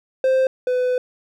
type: tone pair in turn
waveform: triangle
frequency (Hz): 523.3 / 501.7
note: C5 / B4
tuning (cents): 0 / +27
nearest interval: minor second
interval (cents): 73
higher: first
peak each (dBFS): -12 / -15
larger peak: first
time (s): 0.24-0.47 / 0.67-0.98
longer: second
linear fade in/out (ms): 2
effects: none